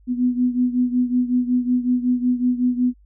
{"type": "beating tone pair", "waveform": "sine", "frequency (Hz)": [246.9, 252.3], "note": ["B3", "B3"], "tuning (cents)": [0, 37], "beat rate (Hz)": 5.4, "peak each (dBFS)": [-18, -22], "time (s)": [0.07, 2.94], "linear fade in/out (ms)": 50, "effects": ["added 50 Hz sine -49 dBFS peak until 3.05 s"]}